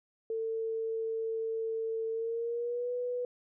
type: tone with pitch glide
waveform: sine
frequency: 448.5 to 491.9 Hz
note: A4 to B4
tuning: +33 to -7 cents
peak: -31 dBFS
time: 0.3-3.25 s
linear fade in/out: 2 ms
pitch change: +160 cents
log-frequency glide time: 2.11-2.92 s
effects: none